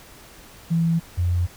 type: tone pair in turn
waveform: sine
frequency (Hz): 166.2 / 88.04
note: E3 / F2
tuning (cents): +15 / +14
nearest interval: major seventh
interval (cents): 1101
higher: first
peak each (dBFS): -17 / -18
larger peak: first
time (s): 0.7-1 / 1.17-1.47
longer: neither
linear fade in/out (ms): 20
effects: pink hiss -46 dBFS RMS until 1.56 s